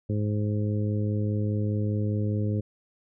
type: harmonic tone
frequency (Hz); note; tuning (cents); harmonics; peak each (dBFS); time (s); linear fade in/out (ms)
104.9; G#2; +18; 1 / 2 / 3 / 4 / 5; -25 / -31 / -35 / -37 / -39; 0.09-2.61; 10
effects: none